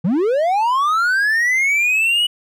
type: linear sweep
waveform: triangle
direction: up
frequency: 150.1 to 2960 Hz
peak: -12 dBFS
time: 0.04-2.27 s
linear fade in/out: 10 ms
effects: none